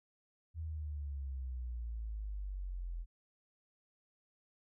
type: exponential sweep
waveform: sine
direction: down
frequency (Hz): 82.1 to 41.47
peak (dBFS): -38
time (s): 0.54-3.06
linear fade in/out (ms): 50
effects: none